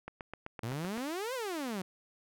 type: click train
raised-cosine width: 0.5 ms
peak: -26 dBFS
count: 8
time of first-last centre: 0.08-0.976 s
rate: 7.81 Hz
type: exponential two-way sweep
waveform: sawtooth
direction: up then down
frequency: 107.4 to 540 to 177.2 Hz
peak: -31 dBFS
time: 0.63-1.82 s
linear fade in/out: 5 ms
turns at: 1.34 s
effects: none